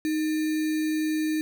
sine tone with sample-and-hold, 311.1 Hz, D#4, in tune, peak -23 dBFS, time 0.05-1.41 s, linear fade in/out 0 ms, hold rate 2100 Hz, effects none

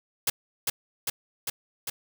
white noise with echo, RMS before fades -24 dBFS, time 0.27-0.3 s, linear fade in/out 5 ms, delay 400 ms, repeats 4, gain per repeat -2 dB, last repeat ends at 1.9 s, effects none

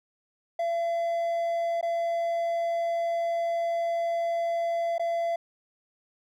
triangle tone with dropouts, 677 Hz, E5, 46 cents sharp, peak -23 dBFS, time 0.59-5.36 s, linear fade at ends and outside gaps 5 ms, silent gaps 1.812-1.827 / 4.982-4.995 s, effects none

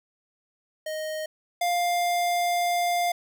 square tone pair in turn, 622.3 / 701.3 Hz, D#5 / F5, 0 / +7 cents, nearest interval major second, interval 207 cents, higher second, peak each -30 / -23 dBFS, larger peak second, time 0.86-1.26 / 1.61-3.12 s, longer second, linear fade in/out 5 ms, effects none

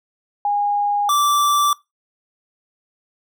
sine / square tone pair in turn, 819 / 1167 Hz, G#5 / D6, -24 / -11 cents, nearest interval tritone, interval 613 cents, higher second, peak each -16 / -15 dBFS, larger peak second, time 0.45-1.09 / 1.09-1.73 s, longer neither, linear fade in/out 2 ms, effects noise-tail reverb RT60 0.2 s tail -20 dB re dry

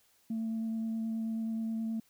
sine tone with vibrato, 224 Hz, A3, 31 cents sharp, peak -30 dBFS, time 0.3-2 s, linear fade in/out 5 ms, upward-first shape sine, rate 9.4 Hz, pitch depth 10 cents each way, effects tanh soft clip ceiling -29 dBFS + white hiss -68 dBFS RMS until 2.09 s

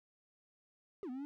triangle exponential two-way sweep, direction down then up, 432.9 to 243.8 to 294.4 Hz, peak -38 dBFS, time 1.03-1.25 s, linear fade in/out 0 ms, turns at 1.1 s, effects none

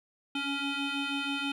sine tone with frequency modulation, 1396.9 Hz, F6, in tune, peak -27 dBFS, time 0.35-1.52 s, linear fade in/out 5 ms, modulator 560 Hz, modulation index 3.6, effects tanh soft clip ceiling -29 dBFS + 11-bit

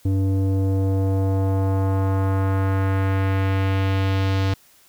square tone with low-pass filter sweep, 96.4 Hz, G2, 28 cents flat, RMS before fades -20 dBFS, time 0.05-4.54 s, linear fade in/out 5 ms, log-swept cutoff 320 to 4400 Hz, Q 1.3, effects white hiss -54 dBFS RMS until 4.88 s

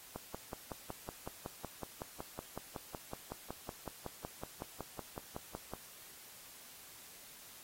click train, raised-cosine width 1 ms, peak -27 dBFS, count 31, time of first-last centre 0.16-5.736 s, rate 5.38 Hz, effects white hiss -55 dBFS RMS until 7.63 s + AAC 48 kbps

